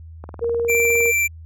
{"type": "click train", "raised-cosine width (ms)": 1, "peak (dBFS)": -21, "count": 17, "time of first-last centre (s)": [0.24, 1.056], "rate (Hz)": 19.6}
{"type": "tone", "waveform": "sine", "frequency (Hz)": 468.1, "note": "A#4", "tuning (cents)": 7, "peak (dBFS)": -18, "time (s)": [0.41, 1.12], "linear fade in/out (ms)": 20}
{"type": "tone with vibrato", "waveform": "square", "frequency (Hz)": 2349, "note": "D7", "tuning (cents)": 0, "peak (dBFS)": -17, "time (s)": [0.68, 1.28], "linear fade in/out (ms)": 20, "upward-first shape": "triangle", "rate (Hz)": 14, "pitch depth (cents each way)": 9}
{"effects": ["added 81 Hz sine -36 dBFS peak until 1.45 s"]}